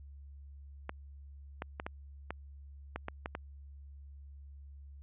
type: clicks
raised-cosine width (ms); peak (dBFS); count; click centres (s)
0.5; -22; 9; 0.894 / 1.621 / 1.799 / 1.865 / 2.306 / 2.96 / 3.084 / 3.259 / 3.351
effects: added 70 Hz sine -48 dBFS peak until 5.02 s + resampled to 8000 Hz